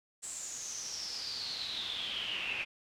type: noise with band-pass filter sweep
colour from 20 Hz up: brown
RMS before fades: -39 dBFS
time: 0.22-2.65 s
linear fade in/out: 20 ms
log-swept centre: 7900 to 2500 Hz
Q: 9.1
effects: none